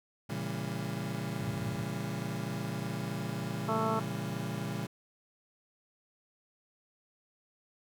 35% pulse chord, A# diminished seventh, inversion none, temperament just, 116.54 / 139.85 / 167.82 / 201.4 Hz, A#2 / C#3 / E3 / G3, 0 / +16 / +31 / +47 cents, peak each -38 dBFS, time 0.29-4.87 s, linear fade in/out 10 ms
sine tone bursts, 112.1 Hz, A2, 33 cents sharp, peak -35 dBFS, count 7, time 1.41-1.825 s, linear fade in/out 5 ms, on 37 ms, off 26 ms
harmonic tone, 221.6 Hz, A3, 13 cents sharp, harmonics 1 / 2 / 3 / 4 / 5 / 6, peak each -36 / -36 / -36 / -36 / -36 / -36 dBFS, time 3.68-4 s, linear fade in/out 10 ms
effects none

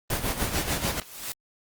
pink noise with tremolo, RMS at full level -25 dBFS, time 0.1-1 s, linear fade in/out 2 ms, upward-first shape sine, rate 6.8 Hz, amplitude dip 65%
white noise with exponential growth, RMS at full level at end -31 dBFS, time 0.72-1.32 s, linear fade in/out 1 ms, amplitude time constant 130 ms
clicks, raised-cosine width 0.2 ms, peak -22 dBFS, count 2, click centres 1.017 / 1.021 s
effects Opus 24 kbps

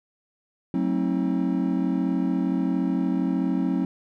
triangle chord, F# diminished seventh, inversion none, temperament just, 185 / 222 / 266.4 / 319.7 Hz, F#3 / A3 / C4 / Eb4, 0 / +16 / +31 / +47 cents, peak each -24 / -29 / -23 / -27 dBFS, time 0.74-3.85 s, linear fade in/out 2 ms, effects none

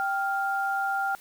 sine tone pair together, 784 / 1399.4 Hz, G5 / F6, 0 / +3 cents, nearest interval minor seventh, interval 1003 cents, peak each -27 / -28 dBFS, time 0-1.15 s, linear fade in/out 0 ms, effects white hiss -52 dBFS RMS until 1.2 s

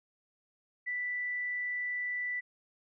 sine tone, 1975.5 Hz, B6, in tune, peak -32 dBFS, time 0.86-2.41 s, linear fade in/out 20 ms, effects none

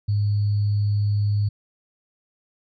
sine tone with sample-and-hold, 103.2 Hz, G#2, 10 cents flat, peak -18 dBFS, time 0.08-1.49 s, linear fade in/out 10 ms, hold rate 4410 Hz, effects resampled to 16000 Hz

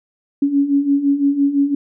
sine beating tone pair, 277.2 / 283.1 Hz, C#4 / C#4, 0 / +37 cents, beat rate 5.9 Hz, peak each -19 / -14 dBFS, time 0.42-1.75 s, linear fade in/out 5 ms, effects none

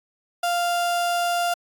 35% pulse tone, 697 Hz, F5, 4 cents flat, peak -19 dBFS, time 0.43-1.54 s, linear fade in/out 5 ms, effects AAC 64 kbps

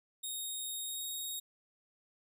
10% pulse tone with pitch glide, 3729 to 3755 Hz, A#7 to A#7, 0 to +12 cents, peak -31 dBFS, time 0.23-1.4 s, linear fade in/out 10 ms, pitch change +12 cents, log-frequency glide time 0.86-1.01 s, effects none

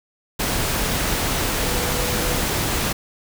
sine tone in noise, 493.9 Hz, B4, in tune, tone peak -30 dBFS, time 1.61-2.39 s, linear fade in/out 10 ms, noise pink, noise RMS -22 dBFS, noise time 0.39-2.93 s, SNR -11 dB, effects none

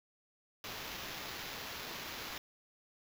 white noise with sample-and-hold, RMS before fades -44 dBFS, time 0.64-2.38 s, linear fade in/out 2 ms, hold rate 8820 Hz, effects none

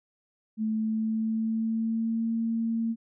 sine tone with pitch glide, 218.3 to 227.6 Hz, A3 to A#3, -13 to -41 cents, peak -25 dBFS, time 0.57-2.96 s, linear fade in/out 50 ms, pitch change +72 cents, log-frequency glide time 0.68-2.31 s, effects none

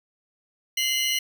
30% pulse tone cluster, 2076 / 2869 / 3003 Hz, C7 / F7 / F#7, -14 / +46 / +25 cents, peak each -24 dBFS, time 0.77-1.19 s, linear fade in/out 5 ms, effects none

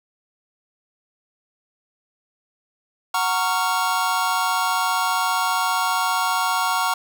square chord, Gb major seventh, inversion none, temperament just, 740 / 925 / 1110 / 1387.5 Hz, Gb5 / Bb5 / Db6 / F6, 0 / -14 / +2 / -12 cents, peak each -27 / -25 / -25 / -26 dBFS, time 3.14-6.94 s, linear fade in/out 5 ms, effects none

